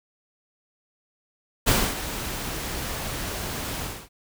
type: noise with ADSR envelope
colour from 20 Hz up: pink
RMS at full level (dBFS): -19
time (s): 1.66-4.09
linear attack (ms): 22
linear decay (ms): 260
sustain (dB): -12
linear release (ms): 270
effects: none